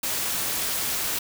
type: noise with amplitude modulation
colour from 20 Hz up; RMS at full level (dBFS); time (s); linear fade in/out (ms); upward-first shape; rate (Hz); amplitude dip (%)
white; -25; 0.03-1.19; 5; sine; 231; 45
effects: none